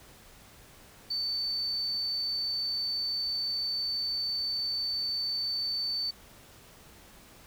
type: tone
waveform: sine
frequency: 4533 Hz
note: C#8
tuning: 38 cents sharp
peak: -28 dBFS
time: 1.1-6.11 s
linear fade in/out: 10 ms
effects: tanh soft clip ceiling -24 dBFS + pink hiss -54 dBFS RMS until 7.46 s